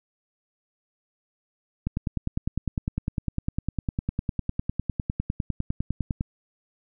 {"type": "click train", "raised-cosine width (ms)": 5, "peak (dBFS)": -13, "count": 44, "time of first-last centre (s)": [1.87, 6.209], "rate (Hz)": 9.91, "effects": []}